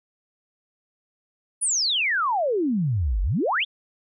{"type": "exponential two-way sweep", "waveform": "sine", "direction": "down then up", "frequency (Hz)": [10260, 43.65, 3686], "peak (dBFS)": -20, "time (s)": [1.61, 3.65], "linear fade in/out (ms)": 20, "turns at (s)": 3.22, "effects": []}